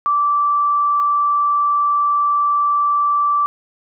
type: tone pair in turn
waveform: sine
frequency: 1165 / 1165 Hz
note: D6 / D6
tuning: -14 / -14 cents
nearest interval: unison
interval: 0 cents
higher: neither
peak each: -13 dBFS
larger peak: neither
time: 0.06-1 / 1-3.46 s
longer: second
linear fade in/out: 0 ms
effects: none